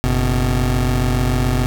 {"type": "tone pair together", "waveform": "25% pulse", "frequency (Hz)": [47.01, 125.5], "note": ["F#1", "B2"], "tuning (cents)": [28, 28], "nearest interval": "octave + perfect fourth", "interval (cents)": 1700, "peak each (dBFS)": -14, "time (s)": [0.04, 1.66], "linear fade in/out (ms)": 0, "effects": []}